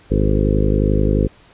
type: harmonic tone with a mistuned harmonic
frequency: 51.4 Hz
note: G#1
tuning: 17 cents flat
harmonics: 1 / 2 / 3 / 4 / 5 / 6 / 7 / 8 / 9 / 10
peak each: -17 / -20 / -22 / -23 / -24 / -25 / -25 / -26 / -27 / -27 dBFS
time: 0.1-1.28 s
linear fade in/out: 20 ms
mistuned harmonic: 9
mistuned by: -37 cents
effects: pink hiss -49 dBFS RMS until 1.53 s + resampled to 8000 Hz